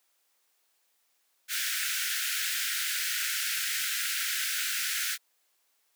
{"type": "high-pass noise", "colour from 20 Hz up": "pink", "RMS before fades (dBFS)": -31, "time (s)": [1.48, 5.18], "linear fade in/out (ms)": 50, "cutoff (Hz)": 1400, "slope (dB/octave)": 96, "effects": ["white hiss -72 dBFS RMS until 5.95 s", "high-pass 400 Hz 12 dB/octave"]}